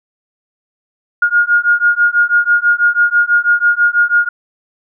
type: beating tone pair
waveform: sine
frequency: 1423 / 1429.1 Hz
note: F6 / F6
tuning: +32 / +39 cents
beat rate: 6.1 Hz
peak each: -12 dBFS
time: 1.22-4.29 s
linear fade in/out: 5 ms
effects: none